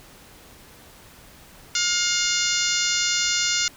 harmonic tone, 710 Hz, F5, 28 cents sharp, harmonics 2 / 3 / 4 / 5 / 6 / 7 / 8 / 9 / 10, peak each -29 / -29 / -29 / -29 / -29 / -29 / -29 / -29 / -29 dBFS, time 1.75-3.68 s, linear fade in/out 2 ms, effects pink hiss -48 dBFS RMS until 3.76 s

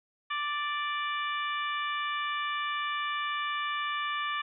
harmonic tone, 587.3 Hz, D5, in tune, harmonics 2 / 3 / 4 / 5 / 6, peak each -32 / -36 / -38 / -40 / -42 dBFS, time 0.3-4.42 s, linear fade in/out 10 ms, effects none

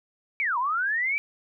sine linear two-way sweep, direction down then up, 2349 to 932.3 to 2349 Hz, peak -23 dBFS, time 0.4-1.18 s, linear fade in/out 0 ms, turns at 0.58 s, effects none

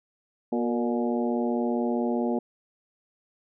harmonic tone with a mistuned harmonic, 120 Hz, B2, 49 cents flat, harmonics 2 / 3 / 4 / 5 / 6 / 7, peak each -26 / -30 / -32 / -34 / -36 / -37 dBFS, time 0.52-2.39 s, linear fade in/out 5 ms, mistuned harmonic 4, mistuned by -56 cents, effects none

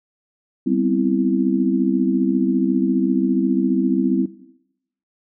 sine chord, C major seventh, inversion second, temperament equal, 196 / 246.9 / 261.6 / 329.6 Hz, G3 / B3 / C4 / E4, 0 / 0 / 0 / 0 cents, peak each -22 / -23 / -19 / -22 dBFS, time 0.66-4.26 s, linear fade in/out 10 ms, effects noise-tail reverb RT60 0.8 s tail -17 dB re dry

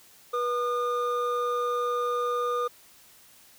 triangle tone pair together, 486 / 1217 Hz, B4 / D#6, -28 / -39 cents, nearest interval octave + major third, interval 1589 cents, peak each -26 dBFS, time 0.33-2.68 s, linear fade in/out 10 ms, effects white hiss -55 dBFS RMS until 3.58 s

